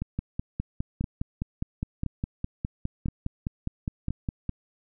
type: two click trains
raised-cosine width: 5 ms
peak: -17 / -16 dBFS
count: 5 / 22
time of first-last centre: 0.02-4.106 / 0.19-4.493 s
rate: 0.979 / 4.88 Hz
effects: none

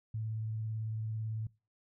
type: tone with vibrato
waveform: sine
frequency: 110 Hz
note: A2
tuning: in tune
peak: -34 dBFS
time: 0.14-1.47 s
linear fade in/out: 5 ms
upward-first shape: sine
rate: 18 Hz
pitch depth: 21 cents each way
effects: noise-tail reverb RT60 0.3 s tail -22 dB re dry

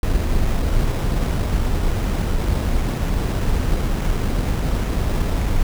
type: noise with sample-and-hold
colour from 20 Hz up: brown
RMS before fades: -19 dBFS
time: 0.03-5.63 s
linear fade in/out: 2 ms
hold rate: 4410 Hz
effects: none

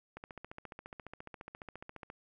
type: click train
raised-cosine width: 0.5 ms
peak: -30 dBFS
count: 29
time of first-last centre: 0.17-2.101 s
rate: 14.5 Hz
effects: none

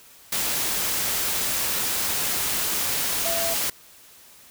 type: tone in noise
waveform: sine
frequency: 670 Hz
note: E5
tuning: 28 cents sharp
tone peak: -27 dBFS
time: 3.25-3.54 s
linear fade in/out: 5 ms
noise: white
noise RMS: -25 dBFS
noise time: 0.32-3.7 s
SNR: -5 dB
effects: white hiss -50 dBFS RMS until 4.5 s

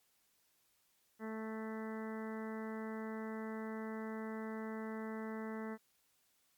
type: harmonic tone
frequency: 220 Hz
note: A3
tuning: in tune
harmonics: 1 / 2 / 3 / 4 / 5 / 6 / 7 / 8 / 9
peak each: -42 / -46 / -53 / -53 / -55 / -55 / -58 / -56 / -56 dBFS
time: 1.19-5.78 s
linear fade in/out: 50 ms
effects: white hiss -75 dBFS RMS until 6.57 s + MP3 96 kbps

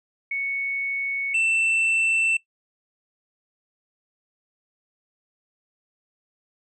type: tone pair in turn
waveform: sine / triangle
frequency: 2217 / 2673 Hz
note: C#7 / E7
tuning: 0 / +23 cents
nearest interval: minor third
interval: 323 cents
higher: second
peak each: -24 / -17 dBFS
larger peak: second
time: 0.31-1.34 / 1.34-2.37 s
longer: neither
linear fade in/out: 5 ms
effects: noise-tail reverb RT60 0.1 s tail -19 dB re dry + resampled to 22050 Hz

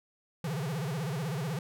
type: tone with vibrato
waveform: square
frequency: 150.5 Hz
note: D3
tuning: 43 cents sharp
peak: -32 dBFS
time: 0.44-1.59 s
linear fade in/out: 2 ms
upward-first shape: sine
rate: 16 Hz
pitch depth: 260 cents each way
effects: none

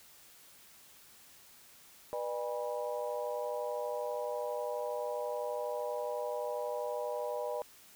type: harmonic tone with a mistuned harmonic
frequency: 162.7 Hz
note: E3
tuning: 22 cents flat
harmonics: 3 / 4 / 5 / 6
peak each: -38 / -37 / -43 / -43 dBFS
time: 2.13-7.62 s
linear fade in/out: 0 ms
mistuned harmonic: 4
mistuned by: -140 cents
effects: white hiss -58 dBFS RMS until 7.95 s

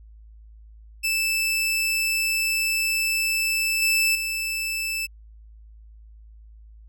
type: tone with level steps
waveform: sawtooth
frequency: 2637 Hz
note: E7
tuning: in tune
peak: -18 / -15 / -22 dBFS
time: 1.03-5.07 s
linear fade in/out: 20 ms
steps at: 3.82 / 4.15 s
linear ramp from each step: 2 ms
effects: added 54 Hz sine -44 dBFS peak until 6.88 s

